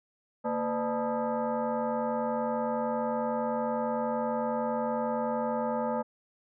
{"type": "tone with frequency modulation", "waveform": "sine", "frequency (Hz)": 138.59, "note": "C#3", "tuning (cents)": 0, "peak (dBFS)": -27, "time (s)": [0.44, 6.03], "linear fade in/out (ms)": 20, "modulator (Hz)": 368, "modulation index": 2.5, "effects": []}